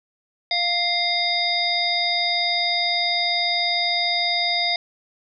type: harmonic tone with a mistuned harmonic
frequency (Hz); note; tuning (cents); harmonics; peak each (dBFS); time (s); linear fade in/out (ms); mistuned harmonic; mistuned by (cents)
698.5; F5; 0; 1 / 3 / 5 / 7; -26 / -25 / -24 / -24; 0.51-4.76; 2; 5; +92
effects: none